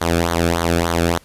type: tone with flanger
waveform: sawtooth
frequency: 84.6 Hz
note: E2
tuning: 45 cents sharp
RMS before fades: -18 dBFS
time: 0.01-1.18 s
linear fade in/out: 5 ms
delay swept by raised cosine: 0.38 to 1.04 ms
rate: 3.4 Hz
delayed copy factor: -0.8
effects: pink hiss -50 dBFS RMS until 1.24 s + resampled to 32000 Hz